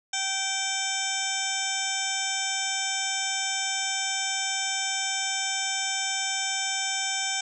harmonic tone with a mistuned harmonic, 775 Hz, G5, 20 cents flat, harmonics 1 / 2 / 3 / 4 / 5 / 7 / 8 / 9 / 10, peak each -35 / -35 / -35 / -35 / -35 / -35 / -35 / -35 / -35 dBFS, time 0.13-7.41 s, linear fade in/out 5 ms, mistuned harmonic 5, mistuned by -120 cents, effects none

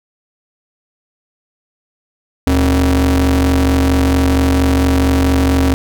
45% pulse ring-modulated tone, 97.1 Hz, G2, 16 cents flat, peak -7 dBFS, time 2.47-5.74 s, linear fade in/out 0 ms, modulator 172 Hz, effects none

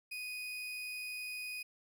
35% pulse tone, 2489 Hz, D#7, in tune, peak -38 dBFS, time 0.11-1.63 s, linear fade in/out 10 ms, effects none

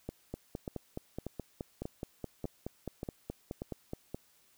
two click trains, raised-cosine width 2 ms, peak -24 / -24 dBFS, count 7 / 19, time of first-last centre 0.09-3.619 / 0.34-4.145 s, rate 1.7 / 4.73 Hz, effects white hiss -67 dBFS RMS until 4.57 s

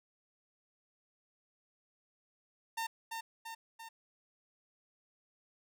sawtooth tone with echo, 908 Hz, A#5, 46 cents flat, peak -31 dBFS, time 2.77-2.87 s, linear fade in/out 10 ms, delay 340 ms, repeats 3, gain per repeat -4 dB, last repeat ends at 3.89 s, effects none

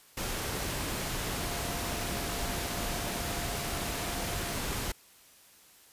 sine tone in noise, 696 Hz, F5, 6 cents flat, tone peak -43 dBFS, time 1.38-4.56 s, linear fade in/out 5 ms, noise pink, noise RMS -34 dBFS, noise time 0.17-4.92 s, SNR -12 dB, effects white hiss -58 dBFS RMS until 5.92 s + resampled to 32000 Hz

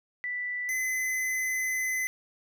sine / square tone pair in turn, 1975.5 / 2031 Hz, B6 / B6, 0 / +48 cents, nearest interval unison, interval 48 cents, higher second, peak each -30 / -28 dBFS, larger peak second, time 0.24-0.69 / 0.69-2.07 s, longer second, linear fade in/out 0 ms, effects none

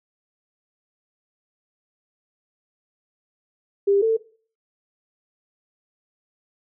sine tone pair in turn, 399.3 / 447.4 Hz, G4 / A4, +32 / +29 cents, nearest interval major second, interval 197 cents, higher second, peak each -15 dBFS, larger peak neither, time 3.87-4.02 / 4.02-4.17 s, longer neither, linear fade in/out 10 ms, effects noise-tail reverb RT60 0.4 s tail -17 dB re dry

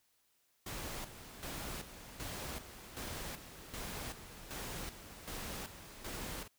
pink noise with tremolo, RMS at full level -43 dBFS, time 0.66-6.48 s, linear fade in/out 5 ms, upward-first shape square, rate 1.3 Hz, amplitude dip 65%, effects white hiss -75 dBFS RMS until 6.58 s

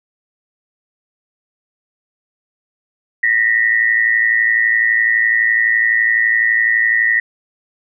sine tone pair together, 1844 / 1955.9 Hz, A#6 / B6, -19 / -17 cents, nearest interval minor second, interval 102 cents, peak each -14 dBFS, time 3.23-7.2 s, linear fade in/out 5 ms, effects none

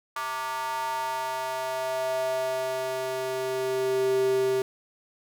square tone with high-pass filter sweep, 130.3 Hz, C3, 7 cents flat, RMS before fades -28 dBFS, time 0.16-4.62 s, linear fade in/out 2 ms, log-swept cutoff 1100 to 350 Hz, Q 4.7, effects none

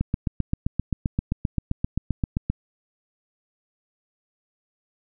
click train, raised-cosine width 5 ms, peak -10 dBFS, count 20, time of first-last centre 0.01-2.5 s, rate 7.63 Hz, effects none

